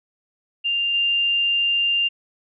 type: tone with level steps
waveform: sine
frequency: 2794 Hz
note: F7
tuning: in tune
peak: -19 / -17 dBFS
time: 0.64-2.09 s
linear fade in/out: 20 ms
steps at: 0.94 s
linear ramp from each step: 2 ms
effects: none